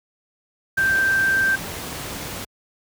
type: tone in noise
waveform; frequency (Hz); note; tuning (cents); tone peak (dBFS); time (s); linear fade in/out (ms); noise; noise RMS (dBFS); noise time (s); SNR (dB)
sine; 1568; G6; 0; -16; 0.77-1.56; 10; pink; -31; 0.77-2.45; +12
effects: high-pass 60 Hz 12 dB/octave